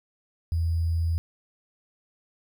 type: tone with sample-and-hold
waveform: sine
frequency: 83 Hz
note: E2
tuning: 12 cents sharp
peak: -22 dBFS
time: 0.52-1.18 s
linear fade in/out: 0 ms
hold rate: 4900 Hz
effects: none